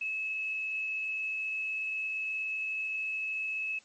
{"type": "tone", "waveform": "sine", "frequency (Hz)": 2592, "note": "E7", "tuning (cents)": -30, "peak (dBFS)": -31, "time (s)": [0.01, 3.79], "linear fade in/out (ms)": 5, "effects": ["white hiss -61 dBFS RMS until 3.84 s", "MP3 32 kbps"]}